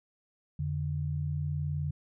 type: tone pair together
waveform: sine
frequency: 87.31 / 146.84 Hz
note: F2 / D3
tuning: 0 / 0 cents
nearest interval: major sixth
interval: 900 cents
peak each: -34 / -31 dBFS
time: 0.59-1.91 s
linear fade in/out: 5 ms
effects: none